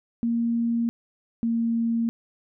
sine tone pair in turn, 233.1 / 230.6 Hz, A#3 / A#3, 0 / -19 cents, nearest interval unison, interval 19 cents, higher first, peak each -21 dBFS, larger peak neither, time 0.23-0.89 / 1.43-2.09 s, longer neither, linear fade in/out 0 ms, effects none

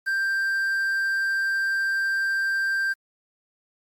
triangle tone with quantisation, 1578 Hz, G6, 11 cents sharp, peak -20 dBFS, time 0.06-2.94 s, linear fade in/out 20 ms, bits 8, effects Opus 48 kbps

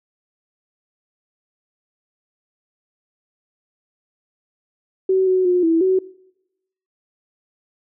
sine tone with pitch steps, 378.4 / 371.8 / 358.8 / 328.1 / 375.5 Hz, F#4 / F#4 / F4 / E4 / F#4, +39 / +8 / +47 / -8 / +26 cents, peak -13 dBFS, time 5.09-5.99 s, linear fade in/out 5 ms, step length 180 ms, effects noise-tail reverb RT60 0.9 s tail -23 dB re dry

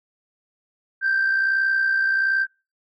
sine tone with amplitude modulation, 1568 Hz, G6, in tune, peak -14 dBFS, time 1.01-2.47 s, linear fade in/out 50 ms, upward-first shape sine, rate 61.3 Hz, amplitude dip 50%, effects noise-tail reverb RT60 0.3 s tail -25 dB re dry + tanh soft clip ceiling -14 dBFS

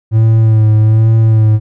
triangle tone with vibrato, 110 Hz, A2, in tune, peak -3 dBFS, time 0.11-1.6 s, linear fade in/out 50 ms, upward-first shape sine, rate 1.2 Hz, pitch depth 33 cents each way, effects none

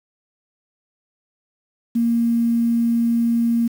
sine tone with quantisation, 233.1 Hz, A#3, in tune, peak -15 dBFS, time 1.95-3.68 s, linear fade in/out 10 ms, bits 7, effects none

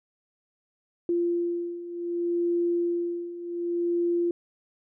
sine beating tone pair, 344.9 / 345.56 Hz, F4 / F4, -22 / -18 cents, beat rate 0.66 Hz, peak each -30 / -26 dBFS, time 1.09-4.31 s, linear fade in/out 2 ms, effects none

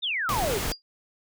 sine exponential sweep, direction down, 3800 to 370 Hz, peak -25 dBFS, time 0.02-0.59 s, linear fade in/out 20 ms
pink noise, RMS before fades -29 dBFS, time 0.29-0.72 s, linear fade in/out 0 ms
sine tone with exponential decay, 4821 Hz, D8, 45 cents sharp, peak -28 dBFS, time 0.72-0.82 s, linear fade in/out 0 ms, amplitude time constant 20 ms
effects none

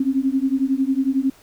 sine beating tone pair, 262.2 / 273.2 Hz, C4 / C#4, +4 / -25 cents, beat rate 11 Hz, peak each -20 dBFS, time 0-1.3 s, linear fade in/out 5 ms, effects pink hiss -51 dBFS RMS until 1.42 s

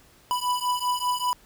square beating tone pair, 987.8 / 992.9 Hz, B5 / B5, 0 / +9 cents, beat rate 5.1 Hz, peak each -27 / -28 dBFS, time 0.31-1.33 s, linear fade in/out 0 ms, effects pink hiss -56 dBFS RMS until 1.45 s

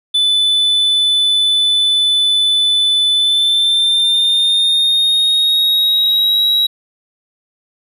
triangle tone with pitch glide, 3499 to 3860 Hz, A7 to B7, -10 to -40 cents, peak -9 dBFS, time 0.14-6.67 s, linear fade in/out 10 ms, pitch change +170 cents, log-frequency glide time 3.12-6.44 s, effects none

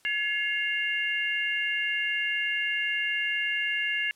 sine tone cluster, 1696 / 2141 / 2785 Hz, G#6 / C7 / F7, +36 / +39 / -5 cents, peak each -30 dBFS, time 0.05-4.11 s, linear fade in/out 0 ms, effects white hiss -63 dBFS RMS until 4.15 s + low-pass 11000 Hz 12 dB/octave

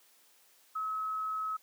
sine tone, 1285 Hz, E6, 45 cents flat, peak -32 dBFS, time 0.75-1.57 s, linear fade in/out 10 ms, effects white hiss -64 dBFS RMS until 1.62 s + high-pass 300 Hz 12 dB/octave

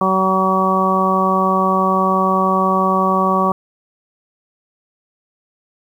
harmonic tone, 189.2 Hz, F#3, 39 cents sharp, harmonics 1 / 2 / 3 / 4 / 5 / 6, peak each -19 / -22 / -22 / -22 / -22 / -16 dBFS, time 0.01-3.52 s, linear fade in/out 2 ms, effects 8-bit

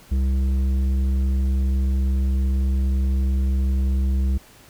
triangle tone with tanh clipping, 66.2 Hz, C2, 21 cents sharp, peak -19 dBFS, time 0.11-4.38 s, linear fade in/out 10 ms, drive 13 dB, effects pink hiss -49 dBFS RMS until 4.69 s

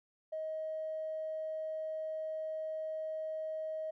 triangle tone with tanh clipping, 630 Hz, D#5, 21 cents sharp, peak -36 dBFS, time 0.32-3.91 s, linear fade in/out 10 ms, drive 4 dB, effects none

